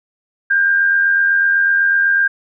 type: tone pair together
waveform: sine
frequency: 1512 / 1600 Hz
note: F#6 / G6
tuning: +37 / +35 cents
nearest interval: minor second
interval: 98 cents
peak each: -23 / -11 dBFS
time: 0.5-2.28 s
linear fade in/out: 10 ms
effects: none